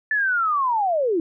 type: linear sweep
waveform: sine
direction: down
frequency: 1760 to 310.4 Hz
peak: -18 dBFS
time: 0.11-1.2 s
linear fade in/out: 2 ms
effects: none